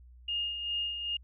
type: tone with tremolo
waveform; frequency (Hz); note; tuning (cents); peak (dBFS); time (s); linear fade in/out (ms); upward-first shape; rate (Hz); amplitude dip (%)
sine; 2837; F7; +27; -29; 0.28-1.17; 5; sine; 2.5; 50
effects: added 61 Hz sine -51 dBFS peak until 1.23 s